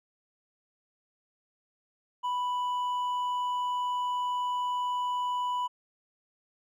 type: tone with hard clipping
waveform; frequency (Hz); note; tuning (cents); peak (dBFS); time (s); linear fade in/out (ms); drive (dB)
sine; 989; B5; +2; -29; 2.23-5.68; 20; 4
effects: none